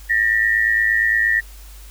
sine tone pair together, 1798 / 1906.6 Hz, A6 / A#6, +37 / +39 cents, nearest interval minor second, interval 102 cents, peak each -17 dBFS, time 0.09-1.41 s, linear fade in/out 20 ms, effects added 50 Hz sine -37 dBFS peak until 1.9 s + white hiss -46 dBFS RMS until 1.9 s

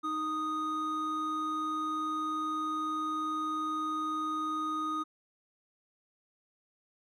triangle tone pair together, 310.4 / 1241.6 Hz, D#4 / D#6, -4 / -4 cents, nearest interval 2 octaves, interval 2400 cents, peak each -35 / -30 dBFS, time 0.03-5.04 s, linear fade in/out 20 ms, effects none

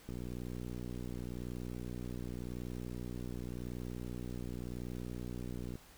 click train, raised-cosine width 3 ms, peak -30 dBFS, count 346, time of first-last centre 0.09-5.755 s, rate 60.9 Hz, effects pink hiss -59 dBFS RMS until 5.97 s

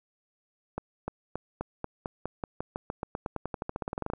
accelerating click train, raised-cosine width 1 ms, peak -18 dBFS, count 28, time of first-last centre 0.78-4.135 s, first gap 300 ms, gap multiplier 0.92, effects none

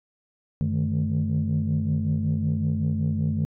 sine tone cluster, 94.3 / 149.8 / 155.1 / 216.3 Hz, F#2 / D3 / D#3 / A3, +33 / +35 / -5 / -29 cents, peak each -26 dBFS, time 0.61-3.45 s, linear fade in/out 0 ms, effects tanh soft clip ceiling -16 dBFS

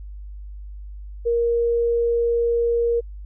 sine tone, 469.6 Hz, A#4, 13 cents sharp, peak -17 dBFS, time 1.25-3.01 s, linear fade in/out 20 ms, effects added 50 Hz sine -33 dBFS peak until 3.25 s

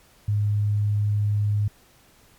sine tone, 103.83 Hz, G#2, in tune, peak -19 dBFS, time 0.28-1.68 s, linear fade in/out 5 ms, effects pink hiss -56 dBFS RMS until 2.38 s + MP3 96 kbps

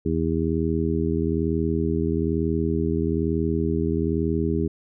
harmonic tone, 81.1 Hz, E2, 28 cents flat, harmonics 1 / 2 / 3 / 4 / 5, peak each -27 / -27 / -27 / -27 / -27 dBFS, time 0.05-4.68 s, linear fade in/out 10 ms, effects none

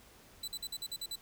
sawtooth tone bursts, 3993 Hz, B7, 18 cents sharp, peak -34 dBFS, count 8, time 0.43-1.157 s, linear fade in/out 5 ms, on 48 ms, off 49 ms, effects pink hiss -59 dBFS RMS until 1.21 s

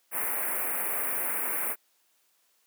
white band-stop noise, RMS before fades -30 dBFS, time 0.11-1.76 s, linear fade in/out 50 ms, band 2400 to 9600 Hz, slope 48 dB/octave, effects white hiss -69 dBFS RMS until 2.66 s + high-pass 300 Hz 12 dB/octave

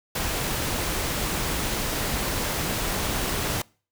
pink noise, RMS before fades -27 dBFS, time 0.15-3.62 s, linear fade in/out 5 ms, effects noise-tail reverb RT60 0.4 s tail -25 dB re dry

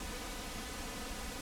pink noise with comb filter, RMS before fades -42 dBFS, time 0-1.41 s, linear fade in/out 2 ms, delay 4 ms, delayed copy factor +0.7, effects low-pass 11000 Hz 12 dB/octave

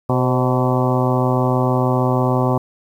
harmonic tone with a mistuned harmonic, 126.4 Hz, B2, 41 cents sharp, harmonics 1 / 2 / 3 / 4 / 5 / 6 / 7 / 8 / 9, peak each -18 / -21 / -23 / -24 / -25 / -26 / -26 / -27 / -28 dBFS, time 0.09-2.58 s, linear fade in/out 5 ms, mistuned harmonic 4, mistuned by +55 cents, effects 8-bit

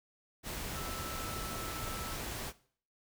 sine tone in noise, 1318.5 Hz, E6, in tune, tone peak -45 dBFS, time 0.73-2.17 s, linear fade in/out 50 ms, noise pink, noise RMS -40 dBFS, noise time 0.43-2.53 s, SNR -8 dB, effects noise-tail reverb RT60 0.5 s tail -18 dB re dry

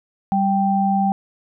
sine tone pair together, 196 / 784 Hz, G3 / G5, 0 / 0 cents, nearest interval 2 octaves, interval 2400 cents, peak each -18 dBFS, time 0.32-1.12 s, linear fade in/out 0 ms, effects none

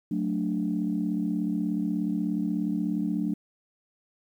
sine chord, D major, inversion first, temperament just, 183.54 / 220.2 / 293.7 Hz, F#3 / A3 / D4, -14 / +2 / 0 cents, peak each -29 dBFS, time 0.11-3.34 s, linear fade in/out 5 ms, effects tanh soft clip ceiling -16 dBFS + 10-bit

